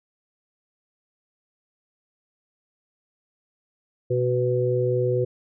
harmonic tone, 124.2 Hz, B2, 10 cents sharp, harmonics 1 / 3 / 4, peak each -24 / -24 / -24 dBFS, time 4.1-5.25 s, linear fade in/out 10 ms, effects none

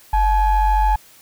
triangle ring-modulated tone, 406.1 Hz, G#4, 39 cents flat, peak -8 dBFS, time 0.13-0.96 s, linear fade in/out 5 ms, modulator 453 Hz, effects white hiss -48 dBFS RMS until 1.21 s

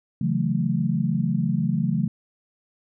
sine chord, F# minor seventh, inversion second, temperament equal, 138.59 / 164.81 / 185 / 220 Hz, C#3 / E3 / F#3 / A3, 0 / 0 / 0 / 0 cents, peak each -26 / -25 / -26 / -26 dBFS, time 0.21-2.08 s, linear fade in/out 5 ms, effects none

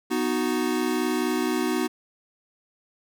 square chord, B major, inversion none, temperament equal, 246.9 / 311.1 / 370 Hz, B3 / D#4 / F#4, 0 / 0 / 0 cents, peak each -28 dBFS, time 0.1-1.88 s, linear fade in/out 20 ms, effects none

